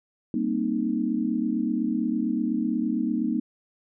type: chord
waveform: sine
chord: C minor seventh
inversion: second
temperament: equal with one note detuned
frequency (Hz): 196 / 233.1 / 261.6 / 308.8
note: G3 / Bb3 / C4 / Eb4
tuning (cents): 0 / 0 / 0 / -13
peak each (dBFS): -32 / -26 / -30 / -28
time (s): 0.34-3.4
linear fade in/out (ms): 2
effects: none